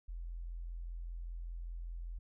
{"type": "tone", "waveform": "sine", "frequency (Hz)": 42.56, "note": "F1", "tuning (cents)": -44, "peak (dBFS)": -40, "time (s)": [0.08, 2.19], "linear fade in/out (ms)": 10, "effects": []}